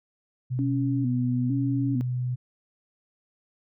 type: tone with pitch glide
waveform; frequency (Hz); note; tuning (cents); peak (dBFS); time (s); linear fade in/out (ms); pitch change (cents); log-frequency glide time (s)
sine; 126.3 to 124.85; B2 to B2; +39 to +19; -25; 0.5-2.36; 20; -20; 0.78-0.97
type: tone with vibrato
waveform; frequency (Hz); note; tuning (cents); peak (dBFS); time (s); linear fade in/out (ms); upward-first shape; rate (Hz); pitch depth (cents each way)
sine; 262.4; C4; +5; -25; 0.59-2.01; 0; square; 1.1; 98
effects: none